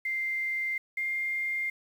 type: tone pair in turn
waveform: sine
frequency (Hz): 2093 / 2110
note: C7 / C7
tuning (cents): 0 / +14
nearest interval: unison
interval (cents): 14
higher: second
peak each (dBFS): -28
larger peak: neither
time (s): 0.05-0.78 / 0.97-1.7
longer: neither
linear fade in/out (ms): 5
effects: 9-bit